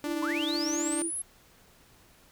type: tone with vibrato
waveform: sine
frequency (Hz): 328.1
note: E4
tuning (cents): -8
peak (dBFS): -31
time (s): 0.04-1.11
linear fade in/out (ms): 50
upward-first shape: sine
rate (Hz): 4.3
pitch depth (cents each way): 37
type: tone with tremolo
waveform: sawtooth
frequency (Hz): 293.7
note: D4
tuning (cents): 0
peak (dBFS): -27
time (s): 0.04-1.02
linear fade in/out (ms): 0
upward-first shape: sine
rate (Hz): 16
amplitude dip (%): 25
type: linear sweep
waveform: sine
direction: up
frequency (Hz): 932.3 to 11175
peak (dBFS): -31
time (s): 0.22-1.22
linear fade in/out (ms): 5
effects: pink hiss -59 dBFS RMS until 2.31 s